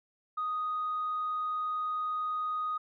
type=tone; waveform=sine; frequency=1244.5 Hz; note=D#6; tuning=in tune; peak=-29 dBFS; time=0.37-2.78 s; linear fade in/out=10 ms; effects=tanh soft clip ceiling -26 dBFS